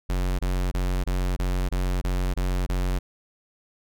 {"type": "tone bursts", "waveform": "square", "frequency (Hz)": 45.68, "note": "F#1", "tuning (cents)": -21, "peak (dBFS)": -23, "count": 9, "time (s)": [0.09, 2.99], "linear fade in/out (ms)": 10, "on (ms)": 300, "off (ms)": 25, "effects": []}